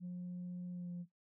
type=tone with pitch glide; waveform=sine; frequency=178.5 to 175.53 Hz; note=F3 to F3; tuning=+38 to +9 cents; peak=-39 dBFS; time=0-1.06 s; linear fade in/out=50 ms; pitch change=-29 cents; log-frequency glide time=0.71-0.91 s; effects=noise-tail reverb RT60 0.2 s tail -22 dB re dry + tanh soft clip ceiling -39 dBFS